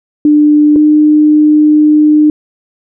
sine tone pair in turn, 298.3 / 302.5 Hz, D4 / D#4, +27 / -49 cents, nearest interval unison, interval 24 cents, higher second, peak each -3 dBFS, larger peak neither, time 0.25-0.76 / 0.76-2.3 s, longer second, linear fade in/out 2 ms, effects none

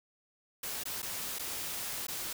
white noise with dropouts, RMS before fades -38 dBFS, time 0.63-2.33 s, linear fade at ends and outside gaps 5 ms, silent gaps 0.836-0.854 / 1.02-1.027 / 1.387-1.393 / 2.069-2.082 s, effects none

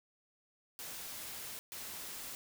white noise bursts at uneven times, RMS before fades -45 dBFS, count 2, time 0.79-1.59 / 1.72-2.35 s, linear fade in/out 0 ms, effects none

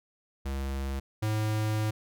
square tone pair in turn, 67.8 / 107.92 Hz, C#2 / A2, -38 / -33 cents, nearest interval minor sixth, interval 805 cents, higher second, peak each -31 / -27 dBFS, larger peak second, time 0.45-1 / 1.22-1.91 s, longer second, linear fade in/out 10 ms, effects none

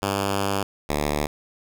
5% pulse tone pair in turn, 99 / 73.93 Hz, G2 / D2, +18 / +12 cents, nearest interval perfect fourth, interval 506 cents, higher first, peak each -11 dBFS, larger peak neither, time 0.02-0.63 / 0.89-1.27 s, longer first, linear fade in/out 5 ms, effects none

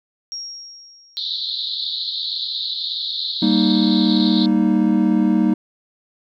sine tone with exponential decay, 5588 Hz, F8, in tune, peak -25 dBFS, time 0.32-1.7 s, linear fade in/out 0 ms, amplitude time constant 300 ms
white band-pass noise, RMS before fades -25 dBFS, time 1.17-4.46 s, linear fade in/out 0 ms, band 3600 to 4300 Hz, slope 96 dB/octave
triangle chord, Eb major, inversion first, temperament equal, 196 / 233.1 / 311.1 Hz, G3 / Bb3 / Eb4, 0 / 0 / 0 cents, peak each -16 dBFS, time 3.42-5.54 s, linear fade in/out 5 ms
effects none

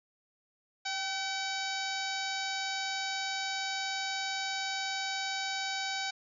harmonic tone with a mistuned harmonic, 763 Hz, G5, 47 cents flat, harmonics 1 / 2 / 3 / 4 / 5 / 6 / 7 / 8 / 9, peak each -38 / -39 / -40 / -45 / -40 / -41 / -44 / -48 / -46 dBFS, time 0.85-6.11 s, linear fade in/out 10 ms, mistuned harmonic 1, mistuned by +35 cents, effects none

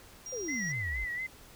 triangle tone, 5700 Hz, F8, 34 cents sharp, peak -38 dBFS, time 0.26-0.72 s, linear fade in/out 2 ms
sine exponential sweep, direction down, 540 to 47.35 Hz, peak -35 dBFS, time 0.32-1.05 s, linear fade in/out 10 ms
sine tone with vibrato, 1986 Hz, B6, 9 cents sharp, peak -33 dBFS, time 0.48-1.27 s, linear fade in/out 10 ms, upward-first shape sine, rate 4.3 Hz, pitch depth 71 cents each way
effects pink hiss -54 dBFS RMS until 1.55 s

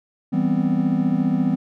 triangle chord, C major seventh, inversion first, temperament equal, 164.81 / 196 / 246.9 / 261.6 Hz, E3 / G3 / B3 / C4, 0 / 0 / 0 / 0 cents, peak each -22 / -21 / -20 / -21 dBFS, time 0.32-1.56 s, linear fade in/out 20 ms, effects none

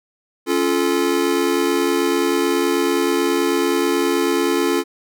square chord, Db augmented, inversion none, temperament just, 277.2 / 346.5 / 433.1 Hz, Db4 / F4 / A4, 0 / -14 / -27 cents, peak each -22 / -20 / -22 dBFS, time 0.46-4.84 s, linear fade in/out 50 ms, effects none

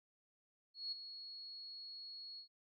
sine tone with ADSR envelope, 4336 Hz, C#8, 39 cents flat, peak -38 dBFS, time 0.74-2.48 s, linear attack 180 ms, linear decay 12 ms, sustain -10 dB, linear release 97 ms, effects none

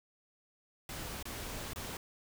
pink noise with dropouts, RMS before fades -42 dBFS, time 0.89-1.97 s, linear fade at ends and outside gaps 2 ms, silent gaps 1.227-1.254 / 1.734-1.759 s, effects none

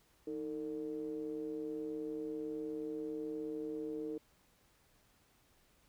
triangle ring-modulated tone, 69.3 Hz, C#2, in tune, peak -33 dBFS, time 0.27-4.18 s, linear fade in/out 5 ms, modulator 382 Hz, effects pink hiss -70 dBFS RMS until 5.88 s

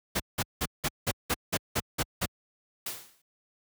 pink noise bursts, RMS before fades -27 dBFS, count 10, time 0.15-2.26 s, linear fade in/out 10 ms, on 49 ms, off 180 ms
white noise with exponential decay, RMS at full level -32 dBFS, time 2.86-3.22 s, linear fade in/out 5 ms, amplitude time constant 78 ms
effects high-pass 60 Hz 12 dB/octave

